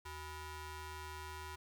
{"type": "ring-modulated tone", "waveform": "sawtooth", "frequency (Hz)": 454, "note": "A#4", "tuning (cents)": -46, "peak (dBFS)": -38, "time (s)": [0.05, 1.56], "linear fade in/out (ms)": 10, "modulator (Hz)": 533, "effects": []}